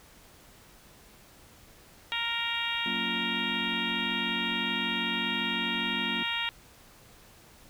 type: harmonic tone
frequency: 466.2 Hz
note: A#4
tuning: in tune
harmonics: 2 / 3 / 4 / 5 / 6 / 7 / 8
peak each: -38 / -39 / -36 / -36 / -34 / -36 / -37 dBFS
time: 2.12-6.49 s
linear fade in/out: 0 ms
type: chord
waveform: triangle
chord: Gb major seventh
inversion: none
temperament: equal with one note detuned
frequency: 185 / 231.9 / 277.2 / 349.2 Hz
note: Gb3 / Bb3 / Db4 / F4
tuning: 0 / -9 / 0 / 0 cents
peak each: -38 / -35 / -40 / -40 dBFS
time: 2.86-6.23 s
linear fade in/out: 2 ms
effects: pink hiss -55 dBFS RMS until 7.69 s